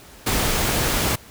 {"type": "noise", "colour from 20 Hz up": "pink", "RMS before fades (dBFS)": -21, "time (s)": [0.26, 1.16], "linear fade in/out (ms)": 10, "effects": ["pink hiss -45 dBFS RMS until 1.3 s"]}